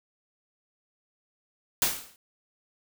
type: noise with exponential decay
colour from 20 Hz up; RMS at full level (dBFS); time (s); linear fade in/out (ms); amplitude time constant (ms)
white; -21; 1.82-2.16; 1; 73
effects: none